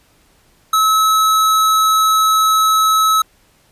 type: tone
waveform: square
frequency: 1293 Hz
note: E6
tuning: 34 cents flat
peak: -11 dBFS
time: 0.73-3.22 s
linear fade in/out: 5 ms
effects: pink hiss -54 dBFS RMS until 3.71 s + resampled to 32000 Hz